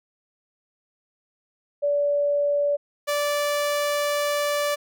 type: tone pair in turn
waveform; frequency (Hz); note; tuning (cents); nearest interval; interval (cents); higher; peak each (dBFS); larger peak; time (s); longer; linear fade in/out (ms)
sine / sawtooth; 577 / 583; D5 / D5; -31 / -13; unison; 18; second; -19 / -18; second; 1.82-2.77 / 3.07-4.76; second; 20
effects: none